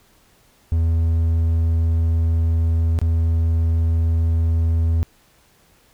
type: tone with dropouts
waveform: triangle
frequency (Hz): 82.1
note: E2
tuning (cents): -6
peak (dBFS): -13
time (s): 0.72-5.03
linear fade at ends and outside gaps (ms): 0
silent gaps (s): 2.989-3.015
effects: pink hiss -56 dBFS RMS until 5.93 s